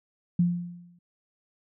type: tone with exponential decay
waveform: sine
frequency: 174.61 Hz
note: F3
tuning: in tune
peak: -17 dBFS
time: 0.39-0.99 s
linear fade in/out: 5 ms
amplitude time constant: 130 ms
effects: none